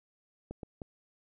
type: clicks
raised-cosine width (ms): 2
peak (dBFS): -27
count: 3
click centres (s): 0.51 / 0.632 / 0.818
effects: none